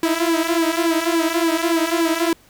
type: tone with flanger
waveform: sawtooth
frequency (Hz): 331.2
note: E4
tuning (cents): +8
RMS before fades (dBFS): -19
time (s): 0.03-2.33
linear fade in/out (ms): 2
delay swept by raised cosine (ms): 1.4 to 6.3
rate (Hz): 3.5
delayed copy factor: -0.75
effects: pink hiss -52 dBFS RMS until 2.49 s